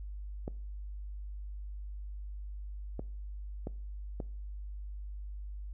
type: clicks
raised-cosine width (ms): 2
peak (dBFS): -24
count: 4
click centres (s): 0.479 / 2.994 / 3.671 / 4.202
effects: noise-tail reverb RT60 0.5 s tail -22 dB re dry + added 50 Hz sine -39 dBFS peak until 5.73 s